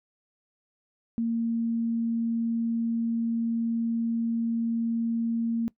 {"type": "tone", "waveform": "sine", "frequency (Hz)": 230.2, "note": "A#3", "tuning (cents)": -22, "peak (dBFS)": -24, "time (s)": [1.18, 5.68], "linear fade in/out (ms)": 0, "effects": ["noise-tail reverb RT60 0.1 s tail -21 dB re dry"]}